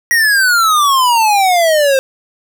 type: exponential sweep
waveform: square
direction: down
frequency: 1915 to 523.3 Hz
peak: -9 dBFS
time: 0.11-1.99 s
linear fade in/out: 0 ms
effects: none